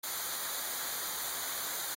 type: noise with comb filter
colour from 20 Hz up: white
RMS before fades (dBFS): -37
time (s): 0.03-1.95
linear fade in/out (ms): 10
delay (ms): 0.37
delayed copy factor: -0.7
effects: AAC 48 kbps